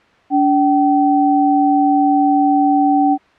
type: tone pair together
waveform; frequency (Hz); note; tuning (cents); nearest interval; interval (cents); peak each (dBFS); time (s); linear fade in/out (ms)
sine; 287.7 / 768; D4 / G5; -36 / -36; octave + perfect fourth; 1700; -13; 0.3-3.18; 50
effects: white hiss -50 dBFS RMS until 3.38 s + low-pass 2000 Hz 12 dB/octave